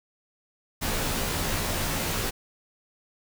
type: noise with comb filter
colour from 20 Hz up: pink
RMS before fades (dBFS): -28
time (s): 0.81-2.31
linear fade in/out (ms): 20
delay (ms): 16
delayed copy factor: -0.75
effects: none